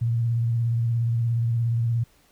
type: tone with vibrato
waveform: sine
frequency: 116.7 Hz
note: A#2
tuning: 2 cents sharp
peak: -20 dBFS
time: 0.01-2.04 s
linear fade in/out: 10 ms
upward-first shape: sine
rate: 17 Hz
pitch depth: 38 cents each way
effects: pink hiss -60 dBFS RMS until 2.31 s